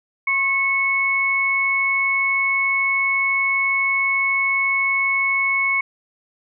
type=tone pair together; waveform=sine; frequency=1076.3 / 2203 Hz; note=C6 / C#7; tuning=+49 / -11 cents; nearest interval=octave; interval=1240 cents; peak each=-25 / -17 dBFS; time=0.27-5.81 s; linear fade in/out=5 ms; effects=none